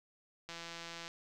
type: click train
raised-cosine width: 0.2 ms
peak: -28 dBFS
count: 100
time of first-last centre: 0.49-1.079 s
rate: 168 Hz
effects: none